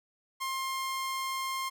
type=tone; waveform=sawtooth; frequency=1061 Hz; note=C6; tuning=24 cents sharp; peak=-28 dBFS; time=0.4-1.7 s; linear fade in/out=20 ms; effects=none